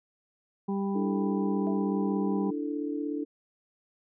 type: harmonic tone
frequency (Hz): 197.5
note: G3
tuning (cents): +13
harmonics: 1 / 2 / 4 / 5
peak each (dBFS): -28 / -34 / -40 / -42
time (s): 0.68-2.51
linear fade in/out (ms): 10
type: chord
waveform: sine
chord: D suspended second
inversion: none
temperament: just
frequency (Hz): 293.7 / 330.4 / 440.5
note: D4 / E4 / A4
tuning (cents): 0 / +4 / +2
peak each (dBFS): -31 / -36 / -37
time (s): 0.94-3.25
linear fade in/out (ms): 20
type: tone with exponential decay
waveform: sine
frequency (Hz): 662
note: E5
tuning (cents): +7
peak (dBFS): -34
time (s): 1.67-1.88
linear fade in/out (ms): 0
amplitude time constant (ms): 44
effects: none